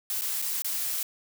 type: noise with dropouts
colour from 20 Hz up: blue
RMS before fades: -30 dBFS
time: 0.1-1.03 s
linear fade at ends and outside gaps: 2 ms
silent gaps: 0.212-0.218 / 0.418-0.423 / 0.621-0.645 s
effects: none